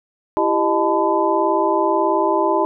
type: tone cluster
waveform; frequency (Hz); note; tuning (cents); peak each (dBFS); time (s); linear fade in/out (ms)
sine; 334.9 / 393.2 / 616 / 870 / 1008; E4 / G4 / D#5 / A5 / B5; +27 / +5 / -17 / -20 / +35; -21; 0.37-2.65; 0
effects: none